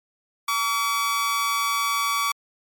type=tone with amplitude modulation; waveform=sawtooth; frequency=1140 Hz; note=C#6; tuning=48 cents sharp; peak=-15 dBFS; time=0.48-2.32 s; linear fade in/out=5 ms; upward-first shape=sine; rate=231 Hz; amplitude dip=55%; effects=MP3 96 kbps